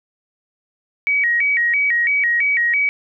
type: tone with vibrato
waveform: sine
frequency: 2072 Hz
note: C7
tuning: 17 cents flat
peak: -14 dBFS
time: 1.07-2.89 s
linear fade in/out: 0 ms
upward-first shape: square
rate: 3 Hz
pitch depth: 160 cents each way
effects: none